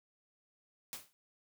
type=noise with exponential decay; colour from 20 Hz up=white; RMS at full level=-40 dBFS; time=0.93-1.13 s; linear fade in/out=0 ms; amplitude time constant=43 ms; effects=none